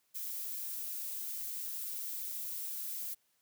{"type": "noise", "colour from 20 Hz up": "violet", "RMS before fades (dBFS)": -40, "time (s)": [0.14, 3.15], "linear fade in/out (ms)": 20, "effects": ["white hiss -75 dBFS RMS until 3.41 s", "high-pass 80 Hz 12 dB/octave"]}